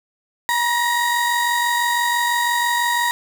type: tone pair together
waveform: 35% pulse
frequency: 958.5 / 1871 Hz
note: A#5 / A#6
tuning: +48 / +6 cents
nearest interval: octave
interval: 1158 cents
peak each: -17 / -20 dBFS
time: 0.49-3.11 s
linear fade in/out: 0 ms
effects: none